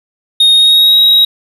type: tone with pitch glide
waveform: triangle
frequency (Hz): 3715 to 3815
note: A#7 to A#7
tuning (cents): -7 to +39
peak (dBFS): -3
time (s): 0.4-1.25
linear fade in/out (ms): 5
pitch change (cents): +46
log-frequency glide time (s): 0.54-0.98
effects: none